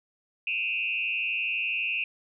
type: tone with frequency modulation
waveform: sine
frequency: 2608 Hz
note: E7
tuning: 19 cents flat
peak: -26 dBFS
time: 0.47-2.04 s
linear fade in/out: 2 ms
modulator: 112 Hz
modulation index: 1.6
effects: none